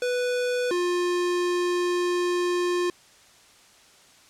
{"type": "tone pair in turn", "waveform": "square", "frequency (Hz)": [493.9, 354.3], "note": ["B4", "F4"], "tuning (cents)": [0, 25], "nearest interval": "tritone", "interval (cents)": 575, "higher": "first", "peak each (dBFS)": [-24, -23], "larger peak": "second", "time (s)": [[0.02, 0.71], [0.71, 2.9]], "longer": "second", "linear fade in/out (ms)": 2, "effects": ["white hiss -54 dBFS RMS until 4.29 s", "low-pass 8000 Hz 12 dB/octave"]}